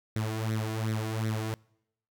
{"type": "tone with flanger", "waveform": "sawtooth", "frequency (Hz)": 110, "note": "A2", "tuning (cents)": 0, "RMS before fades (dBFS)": -31, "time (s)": [0.16, 1.54], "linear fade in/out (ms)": 0, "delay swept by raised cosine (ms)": [0.51, 2.91], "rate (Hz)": 2.7, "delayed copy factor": 0.7, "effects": ["noise-tail reverb RT60 0.8 s tail -26 dB re dry"]}